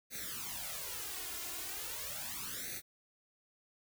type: noise with flanger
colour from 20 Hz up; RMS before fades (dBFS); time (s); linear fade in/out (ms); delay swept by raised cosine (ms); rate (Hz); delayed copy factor
white; -42; 0.1-2.82; 50; 0.48 to 2.88; 0.38; +1
effects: none